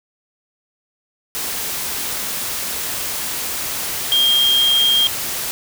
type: tone in noise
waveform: sine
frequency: 3217 Hz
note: G7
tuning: 44 cents sharp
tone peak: -12 dBFS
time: 4.12-5.07 s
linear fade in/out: 0 ms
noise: white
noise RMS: -24 dBFS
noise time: 1.35-5.51 s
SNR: +9 dB
effects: none